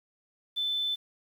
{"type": "tone", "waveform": "sine", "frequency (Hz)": 3520, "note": "A7", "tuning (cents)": 0, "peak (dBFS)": -27, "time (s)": [0.56, 0.96], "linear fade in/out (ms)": 20, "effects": ["9-bit"]}